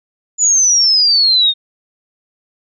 sine exponential sweep, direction down, 7040 to 3648 Hz, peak -8 dBFS, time 0.38-1.54 s, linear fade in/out 50 ms, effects none

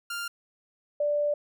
sawtooth / sine tone pair in turn, 1396.9 / 587.3 Hz, F6 / D5, 0 / 0 cents, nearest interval octave + minor third, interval 1500 cents, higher first, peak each -28 / -23 dBFS, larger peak second, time 0.1-0.28 / 1-1.34 s, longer second, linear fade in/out 5 ms, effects none

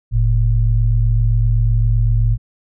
sine tone pair together, 44.81 / 112.6 Hz, F1 / A2, +45 / +40 cents, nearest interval octave + major third, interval 1595 cents, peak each -14 dBFS, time 0.11-2.38 s, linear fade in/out 50 ms, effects none

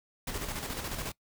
pink noise with tremolo, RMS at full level -35 dBFS, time 0.27-1.12 s, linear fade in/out 5 ms, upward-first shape square, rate 14 Hz, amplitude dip 45%, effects noise-tail reverb RT60 0.1 s tail -21 dB re dry

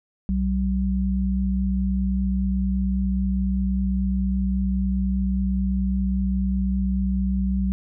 sine tone pair together, 62.22 / 191.7 Hz, B1 / G3, +14 / -38 cents, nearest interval octave + perfect fifth, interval 1948 cents, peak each -23 / -22 dBFS, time 0.29-7.72 s, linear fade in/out 0 ms, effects none

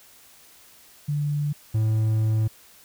sine / triangle tone pair in turn, 146.6 / 109.61 Hz, D3 / A2, -3 / -6 cents, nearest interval perfect fourth, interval 503 cents, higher first, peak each -22 / -17 dBFS, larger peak second, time 1.08-1.53 / 1.74-2.48 s, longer second, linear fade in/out 10 ms, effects white hiss -52 dBFS RMS until 2.84 s

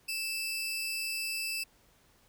sawtooth tone pair together, 2637 / 4833 Hz, E7 / D8, 0 / +49 cents, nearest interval minor seventh, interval 1049 cents, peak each -31 / -35 dBFS, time 0.08-1.64 s, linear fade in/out 10 ms, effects pink hiss -65 dBFS RMS until 2.28 s

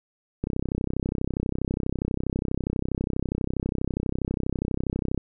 click train, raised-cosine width 3 ms, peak -13 dBFS, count 154, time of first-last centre 0.44-5.177 s, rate 32.3 Hz, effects none

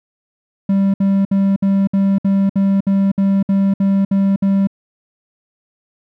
triangle tone bursts, 196 Hz, G3, in tune, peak -9 dBFS, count 13, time 0.69-4.672 s, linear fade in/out 5 ms, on 250 ms, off 61 ms, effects none

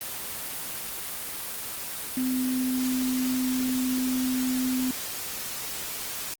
sine tone in noise, 256.1 Hz, C4, 37 cents flat, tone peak -24 dBFS, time 2.17-4.91 s, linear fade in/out 2 ms, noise white, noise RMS -34 dBFS, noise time 0.01-6.34 s, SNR +7 dB, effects Opus 24 kbps

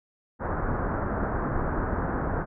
pink low-pass noise, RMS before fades -28 dBFS, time 0.39-2.46 s, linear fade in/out 50 ms, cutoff 1600 Hz, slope 48 dB/octave, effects none

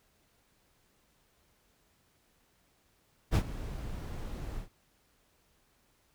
brown noise with ADSR envelope, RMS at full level -22 dBFS, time 3.31-4.69 s, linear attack 45 ms, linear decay 68 ms, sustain -17 dB, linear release 110 ms, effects pink hiss -70 dBFS RMS until 6.14 s

